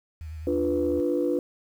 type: tone with vibrato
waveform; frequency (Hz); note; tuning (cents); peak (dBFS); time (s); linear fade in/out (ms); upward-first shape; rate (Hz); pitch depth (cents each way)
sine; 78.8; D#2; +23; -34; 0.21-1; 0; sine; 9.7; 49
type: chord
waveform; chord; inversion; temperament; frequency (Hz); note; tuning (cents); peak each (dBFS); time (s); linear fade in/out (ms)
sine; B diminished; first; equal; 293.7 / 349.2 / 493.9; D4 / F4 / B4; 0 / 0 / 0; -26; 0.47-1.39; 2
effects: tanh soft clip ceiling -14 dBFS + 9-bit